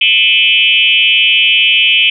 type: tone with frequency modulation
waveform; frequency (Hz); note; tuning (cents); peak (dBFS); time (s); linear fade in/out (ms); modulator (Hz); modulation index
sine; 2794; F7; 0; -6; 0.01-2.1; 5; 195; 2.2
effects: none